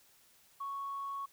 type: tone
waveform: sine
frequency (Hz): 1108.7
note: C#6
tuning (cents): 0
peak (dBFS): -36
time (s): 0.6-1.26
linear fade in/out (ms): 10
effects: tanh soft clip ceiling -32 dBFS + white hiss -65 dBFS RMS until 1.32 s